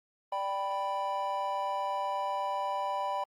triangle chord, G major, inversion second, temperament equal, 587.3 / 784 / 987.8 Hz, D5 / G5 / B5, 0 / 0 / 0 cents, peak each -35 / -33 / -31 dBFS, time 0.32-3.24 s, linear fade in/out 5 ms, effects Opus 32 kbps

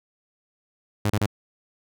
sawtooth tone bursts, 103.83 Hz, G#2, in tune, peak -16 dBFS, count 3, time 1.05-1.262 s, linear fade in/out 5 ms, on 50 ms, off 31 ms, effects none

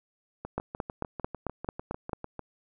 two click trains, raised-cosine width 1 ms, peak -16 / -22 dBFS, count 8 / 14, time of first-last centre 0.58-2.132 / 0.45-2.393 s, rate 4.51 / 6.69 Hz, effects none

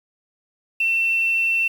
sine tone with quantisation, 2694 Hz, E7, 37 cents sharp, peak -17 dBFS, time 0.8-1.68 s, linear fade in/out 5 ms, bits 7, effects none

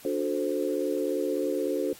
sine chord, D dominant seventh, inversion none, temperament equal with one note detuned, 293.7 / 363.4 / 440 / 523.3 Hz, D4 / F#4 / A4 / C5, 0 / -31 / 0 / 0 cents, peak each -31 dBFS, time 0.05-1.93 s, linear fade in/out 2 ms, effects white hiss -50 dBFS RMS until 1.99 s + AAC 48 kbps

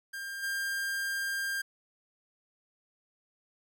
45% pulse tone with level steps, 1598 Hz, G6, 33 cents sharp, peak -37 / -31 dBFS, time 0.13-1.62 s, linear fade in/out 10 ms, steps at 0.42 s, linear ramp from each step 20 ms, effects none

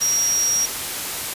sine tone in noise, 5670 Hz, F8, 25 cents sharp, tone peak -17 dBFS, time 0.01-0.66 s, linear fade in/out 10 ms, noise white, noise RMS -27 dBFS, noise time 0-1.34 s, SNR +7 dB, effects resampled to 32000 Hz

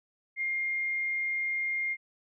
sine tone, 2120 Hz, C7, 22 cents sharp, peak -28 dBFS, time 0.36-1.97 s, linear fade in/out 50 ms, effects none

